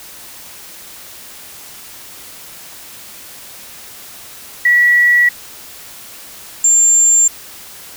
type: tone pair in turn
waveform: sine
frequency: 1938 / 7317 Hz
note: B6 / A#8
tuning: -33 / -33 cents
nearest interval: octave + major seventh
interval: 2300 cents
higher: second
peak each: -7 dBFS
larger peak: neither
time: 4.65-5.29 / 6.64-7.28 s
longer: neither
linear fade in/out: 5 ms
effects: white hiss -35 dBFS RMS until 7.96 s